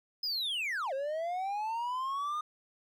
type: linear two-way sweep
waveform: triangle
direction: down then up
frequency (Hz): 5120 to 523.3 to 1231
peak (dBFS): -30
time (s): 0.23-2.41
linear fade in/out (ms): 5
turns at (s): 0.93
effects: none